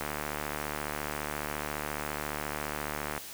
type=click train; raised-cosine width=0.5 ms; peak=-18 dBFS; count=237; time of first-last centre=0.01-3.178 s; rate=74.5 Hz; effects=white hiss -44 dBFS RMS until 3.33 s